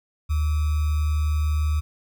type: tone with sample-and-hold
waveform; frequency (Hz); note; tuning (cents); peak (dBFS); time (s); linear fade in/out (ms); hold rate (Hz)
sine; 75.9; D#2; -42; -19; 0.29-1.81; 20; 1225
effects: none